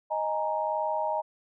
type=chord; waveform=sine; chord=D# suspended fourth; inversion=none; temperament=equal; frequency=622.3 / 830.6 / 932.3 Hz; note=D#5 / G#5 / A#5; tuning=0 / 0 / 0 cents; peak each=-30 / -32 / -30 dBFS; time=0.1-1.22 s; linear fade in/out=20 ms; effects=none